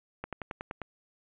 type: slowing click train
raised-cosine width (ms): 0.5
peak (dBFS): -21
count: 7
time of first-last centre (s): 0.24-0.817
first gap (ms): 87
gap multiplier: 1.04
effects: resampled to 8000 Hz + 8-bit